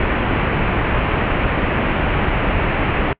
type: low-pass noise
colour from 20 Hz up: pink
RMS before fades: -18 dBFS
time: 0-3.13 s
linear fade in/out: 2 ms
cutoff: 2800 Hz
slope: 48 dB/octave
effects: noise-tail reverb RT60 0.1 s tail -25 dB re dry